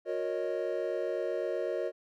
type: chord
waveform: triangle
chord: D# minor seventh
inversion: first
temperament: equal with one note detuned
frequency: 362.6 / 466.2 / 554.4 / 622.3 Hz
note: F#4 / A#4 / C#5 / D#5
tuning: -35 / 0 / 0 / 0 cents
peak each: -34 dBFS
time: 0.05-1.92 s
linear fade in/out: 50 ms
effects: none